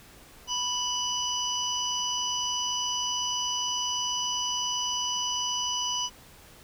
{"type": "harmonic tone", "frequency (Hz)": 987.8, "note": "B5", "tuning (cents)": 0, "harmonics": [1, 3, 5, 6], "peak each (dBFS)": [-34, -30, -37, -32], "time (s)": [0.47, 6.1], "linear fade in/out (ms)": 50, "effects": ["pink hiss -52 dBFS RMS until 6.63 s"]}